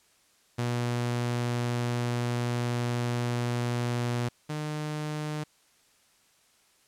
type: tone pair in turn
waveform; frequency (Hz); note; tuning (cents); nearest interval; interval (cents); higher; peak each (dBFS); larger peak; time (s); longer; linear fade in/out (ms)
sawtooth; 120.8 / 151.72; B2 / D#3; -38 / -43; major third; 395; second; -23 / -27; first; 0.58-4.29 / 4.49-5.44; first; 10
effects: white hiss -64 dBFS RMS until 6.87 s + low-pass 10000 Hz 12 dB/octave